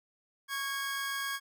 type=tone pair together; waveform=sawtooth; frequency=1108.7 / 1639.2 Hz; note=C#6 / G#6; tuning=0 / -23 cents; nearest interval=perfect fifth; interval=677 cents; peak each=-34 / -31 dBFS; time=0.48-1.4 s; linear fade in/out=50 ms; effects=none